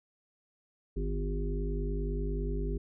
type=harmonic tone with a mistuned harmonic; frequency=50.2 Hz; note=G1; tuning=42 cents sharp; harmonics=1 / 3 / 5 / 7 / 8; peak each=-31 / -39 / -41 / -43 / -39 dBFS; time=0.96-2.78 s; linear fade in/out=10 ms; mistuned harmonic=3; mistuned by=+35 cents; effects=none